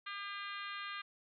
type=harmonic tone with a mistuned harmonic; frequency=402.2 Hz; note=G4; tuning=44 cents sharp; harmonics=3 / 4 / 5 / 6 / 7 / 8 / 9 / 10; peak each=-45 / -47 / -49 / -51 / -52 / -53 / -54 / -55 dBFS; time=0.06-1.02 s; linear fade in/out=10 ms; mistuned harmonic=10; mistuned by=+46 cents; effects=none